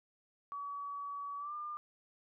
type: tone with pitch glide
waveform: sine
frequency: 1137 to 1201.1 Hz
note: C#6 to D6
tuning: +44 to +39 cents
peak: -39 dBFS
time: 0.52-1.77 s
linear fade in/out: 0 ms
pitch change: +95 cents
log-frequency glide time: 1.38-1.54 s
effects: none